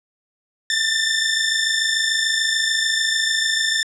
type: tone pair together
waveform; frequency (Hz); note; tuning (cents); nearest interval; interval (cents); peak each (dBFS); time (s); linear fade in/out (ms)
15% pulse; 1773.2 / 1800; A6 / A6; +13 / +39; unison; 26; -14 / -14; 0.7-3.83; 2
effects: low-pass 9000 Hz 12 dB/octave